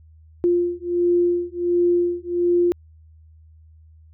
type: beating tone pair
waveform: sine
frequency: 349.2 / 350.6 Hz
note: F4 / F4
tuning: 0 / +7 cents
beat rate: 1.4 Hz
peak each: -20 dBFS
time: 0.44-2.72 s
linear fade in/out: 0 ms
effects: added 79 Hz sine -46 dBFS peak until 4.13 s